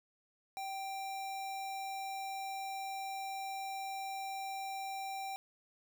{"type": "tone with sample-and-hold", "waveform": "sine", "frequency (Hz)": 777, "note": "G5", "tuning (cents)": -16, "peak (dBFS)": -38, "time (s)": [0.57, 5.36], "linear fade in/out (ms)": 0, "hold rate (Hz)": 3150, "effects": []}